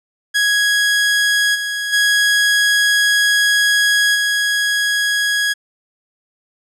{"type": "tone with level steps", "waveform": "sawtooth", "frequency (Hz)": 1661.2, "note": "G#6", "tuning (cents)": 0, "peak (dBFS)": [-9, -16, -8, -11], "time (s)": [0.34, 5.54], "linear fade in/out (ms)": 20, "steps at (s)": [1.54, 1.92, 4.14], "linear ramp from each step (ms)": 20, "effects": ["low-pass 10000 Hz 12 dB/octave"]}